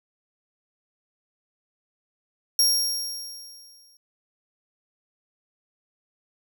sawtooth tone with exponential decay, 5580 Hz, F8, 2 cents flat, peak -13 dBFS, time 2.59-3.97 s, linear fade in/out 2 ms, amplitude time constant 300 ms, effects none

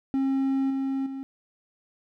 triangle tone with level steps, 269.2 Hz, C4, 49 cents sharp, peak -20 / -23 / -30 dBFS, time 0.14-1.23 s, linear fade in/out 0 ms, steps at 0.7 / 1.06 s, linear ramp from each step 5 ms, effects none

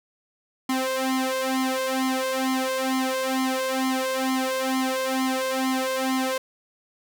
sawtooth tone with flanger, 261.6 Hz, C4, in tune, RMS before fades -25 dBFS, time 0.69-6.38 s, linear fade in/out 5 ms, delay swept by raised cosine 0.95 to 1.95 ms, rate 2.2 Hz, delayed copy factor +0.9, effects none

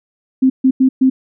sine tone bursts at uneven times, 261.6 Hz, C4, in tune, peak -7 dBFS, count 4, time 0.42-0.5 / 0.64-0.71 / 0.8-0.89 / 1.01-1.1 s, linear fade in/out 10 ms, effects none

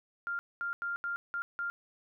sine tone bursts at uneven times, 1396.9 Hz, F6, in tune, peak -32 dBFS, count 6, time 0.27-0.39 / 0.61-0.73 / 0.82-0.96 / 1.04-1.16 / 1.34-1.42 / 1.59-1.7 s, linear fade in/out 0 ms, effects none

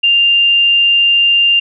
sine tone, 2794 Hz, F7, in tune, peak -7 dBFS, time 0.03-1.6 s, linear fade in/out 10 ms, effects none

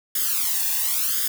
blue noise with flanger, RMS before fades -23 dBFS, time 0.15-1.28 s, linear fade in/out 5 ms, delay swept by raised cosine 0.59 to 1.15 ms, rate 0.94 Hz, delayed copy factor +1, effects none

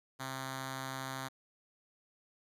5% pulse tone with notch filter, 132.7 Hz, C3, 25 cents sharp, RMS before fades -41 dBFS, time 0.19-1.29 s, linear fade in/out 20 ms, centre 450 Hz, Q 1.2, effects resampled to 32000 Hz + 11-bit

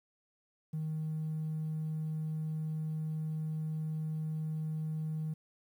triangle tone, 156.4 Hz, D#3, 9 cents sharp, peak -30 dBFS, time 0.73-5.34 s, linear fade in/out 10 ms, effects tanh soft clip ceiling -30 dBFS + 11-bit

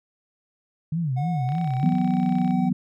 sine tone with vibrato, 147.7 Hz, D3, 10 cents sharp, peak -22 dBFS, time 0.92-1.94 s, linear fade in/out 5 ms, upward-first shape sine, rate 3.3 Hz, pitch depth 260 cents each way
triangle tone with pitch glide, 728 to 761.5 Hz, F#5 to F#5, -28 to +50 cents, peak -28 dBFS, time 1.16-2.7 s, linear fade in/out 20 ms, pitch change +78 cents, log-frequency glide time 1.33-1.76 s
click train, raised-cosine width 0.3 ms, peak -27 dBFS, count 34, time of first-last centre 1.49-2.509 s, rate 32.4 Hz
sine chord, E suspended second, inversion none, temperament equal with one note detuned, 162.64 / 185 / 246.9 Hz, E3 / F#3 / B3, -23 / 0 / 0 cents, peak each -28 / -22 / -23 dBFS, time 1.83-2.73 s, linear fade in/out 5 ms
effects none

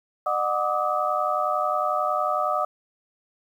sine tone cluster, 606 / 734 / 1177 / 1268 Hz, D#5 / F#5 / D6 / D#6, -46 / -14 / +3 / +32 cents, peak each -27 dBFS, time 0.26-2.65 s, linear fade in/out 5 ms, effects 9-bit

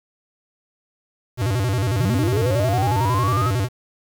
square tone with vibrato, 110 Hz, A2, in tune, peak -19 dBFS, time 1.37-3.69 s, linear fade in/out 50 ms, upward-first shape square, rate 11 Hz, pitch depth 220 cents each way
sine linear sweep, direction up, 102.3 to 1318.5 Hz, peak -21 dBFS, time 1.96-3.52 s, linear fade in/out 50 ms
effects 7-bit

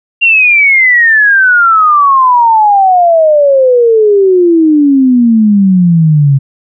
sine exponential sweep, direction down, 2789 to 134.8 Hz, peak -3 dBFS, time 0.21-6.39 s, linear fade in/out 20 ms, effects none

